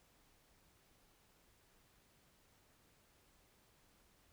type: silence
effects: pink hiss -71 dBFS RMS until 4.32 s